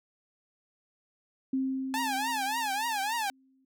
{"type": "tone with exponential decay", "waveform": "sine", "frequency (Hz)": 264.5, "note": "C4", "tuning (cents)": 19, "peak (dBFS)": -25, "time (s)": [1.53, 3.65], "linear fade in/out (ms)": 5, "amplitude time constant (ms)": 460}
{"type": "tone with vibrato", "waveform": "sawtooth", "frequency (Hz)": 857, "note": "A5", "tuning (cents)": -46, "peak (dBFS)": -25, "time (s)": [1.94, 3.3], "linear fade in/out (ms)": 0, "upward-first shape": "triangle", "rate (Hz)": 3.5, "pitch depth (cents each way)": 200}
{"effects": []}